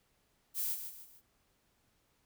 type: noise with echo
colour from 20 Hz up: violet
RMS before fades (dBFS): -35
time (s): 0.54-0.77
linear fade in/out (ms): 50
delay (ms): 150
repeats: 3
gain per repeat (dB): -8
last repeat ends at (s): 1.22
effects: pink hiss -74 dBFS RMS until 2.25 s